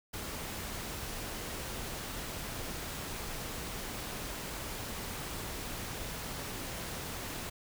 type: noise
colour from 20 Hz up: pink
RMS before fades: -40 dBFS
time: 0.13-7.5 s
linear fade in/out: 10 ms
effects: none